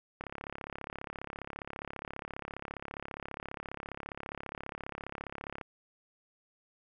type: click train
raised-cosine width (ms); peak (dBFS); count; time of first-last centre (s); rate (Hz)
0.5; -24; 189; 0.21-5.612; 34.8
effects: none